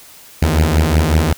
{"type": "beating tone pair", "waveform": "sawtooth", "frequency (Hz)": [75.7, 81.1], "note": ["D#2", "E2"], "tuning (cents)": [-47, -28], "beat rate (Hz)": 5.4, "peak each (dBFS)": -10, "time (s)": [0.42, 1.33], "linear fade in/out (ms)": 5, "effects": ["white hiss -41 dBFS RMS until 1.37 s"]}